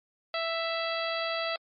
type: harmonic tone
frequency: 661 Hz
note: E5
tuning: 5 cents sharp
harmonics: 1 / 2 / 3 / 4 / 5 / 6 / 7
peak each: -32 / -35 / -37 / -38 / -39 / -40 / -40 dBFS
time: 0.34-1.56 s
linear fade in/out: 2 ms
effects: MP3 32 kbps